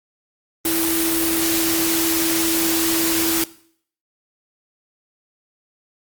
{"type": "tone in noise", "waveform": "sine", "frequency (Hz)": 329.6, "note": "E4", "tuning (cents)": 0, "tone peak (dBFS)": -21, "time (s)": [0.65, 3.44], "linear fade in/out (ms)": 2, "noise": "white", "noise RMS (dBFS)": -21, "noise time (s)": [0.65, 3.44], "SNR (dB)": -3, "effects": ["noise-tail reverb RT60 0.6 s tail -19 dB re dry", "Opus 32 kbps"]}